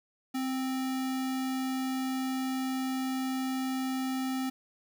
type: tone with sample-and-hold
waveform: sine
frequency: 260.9 Hz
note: C4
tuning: 5 cents flat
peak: -29 dBFS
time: 0.34-4.5 s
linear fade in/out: 10 ms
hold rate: 1050 Hz
effects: none